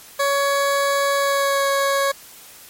20% pulse tone with pitch glide, 560 to 553.6 Hz, C#5 to C#5, +18 to -2 cents, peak -12 dBFS, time 0.19-2.12 s, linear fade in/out 10 ms, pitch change -20 cents, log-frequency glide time 1.15-1.66 s, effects white hiss -43 dBFS RMS until 2.69 s + MP3 64 kbps

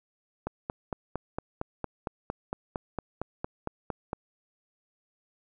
click train, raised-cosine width 1 ms, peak -17 dBFS, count 17, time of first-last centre 0.47-4.131 s, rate 4.37 Hz, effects none

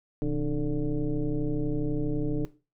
sine tone with frequency modulation, 158.1 Hz, D#3, 28 cents sharp, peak -24 dBFS, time 0.22-2.45 s, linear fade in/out 0 ms, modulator 142 Hz, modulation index 1.9, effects noise-tail reverb RT60 0.3 s tail -17 dB re dry

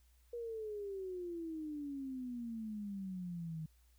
sine exponential sweep, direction down, 480.4 to 155.56 Hz, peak -40 dBFS, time 0.33-3.66 s, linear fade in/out 5 ms, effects added 60 Hz sine -65 dBFS peak until 3.98 s + white hiss -75 dBFS RMS until 3.98 s

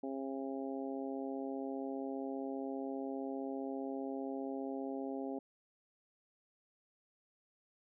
harmonic tone, 135.1 Hz, C#3, 44 cents flat, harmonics 2 / 3 / 4 / 5 / 6, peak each -40 / -44 / -46 / -48 / -50 dBFS, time 0.03-5.39 s, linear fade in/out 5 ms, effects none

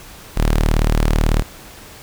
sawtooth tone, 38.14 Hz, D#1, 34 cents flat, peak -9 dBFS, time 0.36-1.43 s, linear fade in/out 20 ms, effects pink hiss -39 dBFS RMS until 2.02 s

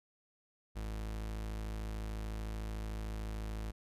40% pulse tone, 53.6 Hz, A1, 45 cents flat, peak -37 dBFS, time 0.75-3.72 s, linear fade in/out 20 ms, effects resampled to 32000 Hz

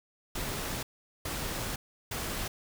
pink noise bursts at uneven times, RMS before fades -35 dBFS, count 3, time 0.35-0.83 / 1.25-1.76 / 2.11-2.48 s, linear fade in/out 5 ms, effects none

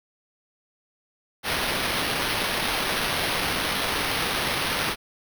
white noise with sample-and-hold, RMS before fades -26 dBFS, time 1.43-4.96 s, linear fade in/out 50 ms, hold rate 7350 Hz, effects none

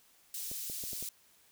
white high-pass noise, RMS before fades -40 dBFS, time 0.34-1.09 s, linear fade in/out 2 ms, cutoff 4600 Hz, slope 12 dB/octave
clicks, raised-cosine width 2 ms, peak -34 dBFS, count 5, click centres 0.515 / 0.699 / 0.838 / 0.932 / 1.026 s
effects white hiss -65 dBFS RMS until 1.51 s

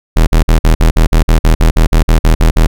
45% pulse tone bursts, 40.28 Hz, E1, 39 cents flat, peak -4 dBFS, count 16, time 0.16-2.67 s, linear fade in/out 10 ms, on 110 ms, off 50 ms, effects none

